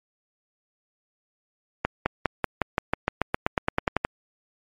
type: accelerating click train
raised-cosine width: 0.5 ms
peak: -6 dBFS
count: 17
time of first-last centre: 1.85-4.049 s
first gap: 210 ms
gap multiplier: 0.94
effects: MP3 64 kbps